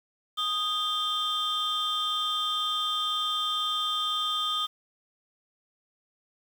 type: tone cluster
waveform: sine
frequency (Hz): 1241 / 3179 / 3557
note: D#6 / G7 / A7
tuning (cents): -5 / +24 / +18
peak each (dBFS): -29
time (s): 0.37-4.67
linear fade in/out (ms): 20
effects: tanh soft clip ceiling -21 dBFS + 8-bit